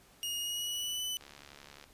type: tone with pitch glide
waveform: sawtooth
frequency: 2865 to 2997 Hz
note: F7 to F#7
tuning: +44 to +22 cents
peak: -31 dBFS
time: 0.23-1.17 s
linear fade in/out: 0 ms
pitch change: +78 cents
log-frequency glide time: 0.4-1.04 s
type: click train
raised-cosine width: 0.2 ms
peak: -33 dBFS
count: 46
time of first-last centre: 1.21-1.84 s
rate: 71.4 Hz
effects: pink hiss -61 dBFS RMS until 1.93 s + resampled to 32000 Hz